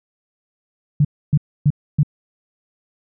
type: tone bursts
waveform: sine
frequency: 146.83 Hz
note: D3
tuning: in tune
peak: -10 dBFS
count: 4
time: 1-2.032 s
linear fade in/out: 5 ms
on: 48 ms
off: 280 ms
effects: none